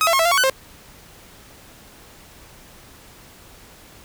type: tone with pitch steps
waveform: sawtooth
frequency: 1267 / 669 / 1080 / 658 / 692 / 1114 / 1505 / 530 Hz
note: D#6 / E5 / C#6 / E5 / F5 / C#6 / F#6 / C5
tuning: +31 / +25 / -45 / -3 / -16 / +8 / +29 / +22 cents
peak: -11 dBFS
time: 0.01-0.498 s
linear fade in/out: 0 ms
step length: 61 ms
effects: pink hiss -46 dBFS RMS until 4.04 s